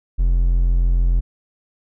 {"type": "tone", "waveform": "triangle", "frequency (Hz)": 43.33, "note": "F1", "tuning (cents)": -13, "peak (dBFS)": -11, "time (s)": [0.18, 1.21], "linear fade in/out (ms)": 20, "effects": []}